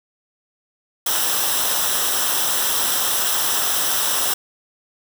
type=noise with comb filter; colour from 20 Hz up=white; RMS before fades=-20 dBFS; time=1.06-4.34 s; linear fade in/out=5 ms; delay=0.44 ms; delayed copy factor=-0.65; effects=none